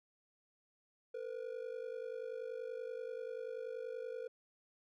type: ring-modulated tone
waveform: triangle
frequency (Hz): 480.8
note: B4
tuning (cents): -46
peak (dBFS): -36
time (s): 1.14-4.28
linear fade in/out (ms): 5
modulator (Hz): 25.2
effects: none